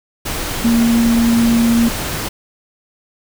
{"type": "tone in noise", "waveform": "sine", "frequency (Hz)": 232.6, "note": "A#3", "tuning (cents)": -4, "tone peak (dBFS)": -10, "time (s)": [0.64, 1.89], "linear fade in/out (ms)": 10, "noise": "pink", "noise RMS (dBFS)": -22, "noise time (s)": [0.25, 2.29], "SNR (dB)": 9, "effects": []}